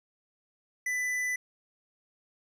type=tone with tanh clipping; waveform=triangle; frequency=1994 Hz; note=B6; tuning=16 cents sharp; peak=-30 dBFS; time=0.86-1.36 s; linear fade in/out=5 ms; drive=16 dB; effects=none